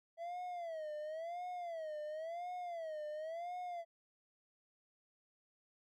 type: tone with vibrato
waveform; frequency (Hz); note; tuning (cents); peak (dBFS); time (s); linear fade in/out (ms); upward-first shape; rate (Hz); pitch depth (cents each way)
triangle; 659.3; E5; 0; -39; 0.17-3.85; 50; sine; 0.95; 160
effects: none